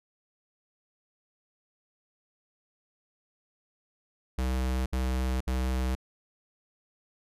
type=tone bursts; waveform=square; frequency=64 Hz; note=C2; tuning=38 cents flat; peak=-27 dBFS; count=3; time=4.38-5.952 s; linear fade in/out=5 ms; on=480 ms; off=66 ms; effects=resampled to 32000 Hz